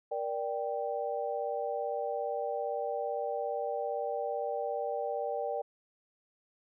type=chord; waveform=sine; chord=G minor; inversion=first; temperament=just; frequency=470.4 / 588 / 784 Hz; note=Bb4 / D5 / G5; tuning=+16 / +2 / 0 cents; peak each=-36 / -35 / -36 dBFS; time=0.11-5.62 s; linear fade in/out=10 ms; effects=none